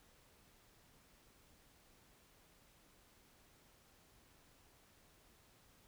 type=silence; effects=pink hiss -68 dBFS RMS until 5.87 s